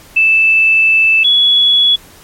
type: tone pair in turn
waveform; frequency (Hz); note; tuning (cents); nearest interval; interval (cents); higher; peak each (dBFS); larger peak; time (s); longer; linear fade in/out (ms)
sine; 2637 / 3382; E7 / G#7; 0 / +31; major third; 431; second; -6; neither; 0.16-1.24 / 1.24-1.96; first; 10
effects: pink hiss -40 dBFS RMS until 2.23 s + MP3 64 kbps